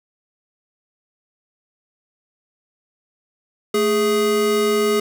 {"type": "tone pair together", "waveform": "square", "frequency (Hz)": [220, 415.3], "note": ["A3", "G#4"], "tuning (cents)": [0, 0], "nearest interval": "major seventh", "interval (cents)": 1100, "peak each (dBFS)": [-24, -17], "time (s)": [3.74, 5], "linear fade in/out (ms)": 5, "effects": []}